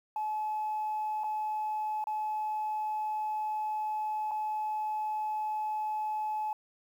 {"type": "tone with dropouts", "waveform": "sine", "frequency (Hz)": 857, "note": "A5", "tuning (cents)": -46, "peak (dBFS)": -29, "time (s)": [0.16, 6.53], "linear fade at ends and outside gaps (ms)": 2, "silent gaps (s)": [[1.236, 1.241], [2.041, 2.07], [4.311, 4.315]], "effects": ["tanh soft clip ceiling -27 dBFS", "10-bit"]}